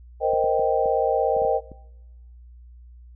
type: chord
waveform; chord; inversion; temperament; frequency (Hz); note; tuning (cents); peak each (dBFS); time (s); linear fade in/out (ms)
sine; C minor seventh; third; equal; 466.2 / 523.3 / 622.3 / 784; Bb4 / C5 / Eb5 / G5; 0 / 0 / 0 / 0; -24; 0.2-1.61; 50
type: clicks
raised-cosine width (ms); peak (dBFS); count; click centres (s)
3; -28; 8; 0.335 / 0.442 / 0.595 / 0.858 / 1.366 / 1.419 / 1.45 / 1.717
effects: noise-tail reverb RT60 1.0 s tail -22 dB re dry + added 60 Hz sine -43 dBFS peak until 3.15 s